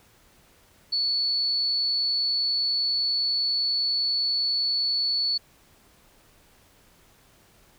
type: tone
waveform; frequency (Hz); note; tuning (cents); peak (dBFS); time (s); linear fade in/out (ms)
sine; 4435; C#8; 0; -22; 0.92-5.38; 10
effects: pink hiss -58 dBFS RMS until 7.78 s